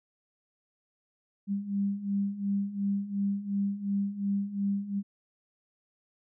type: beating tone pair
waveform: sine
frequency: 197.8 / 200.6 Hz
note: G3 / G3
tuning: +16 / +40 cents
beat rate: 2.8 Hz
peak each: -33 / -29 dBFS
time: 1.47-5.03 s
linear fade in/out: 50 ms
effects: none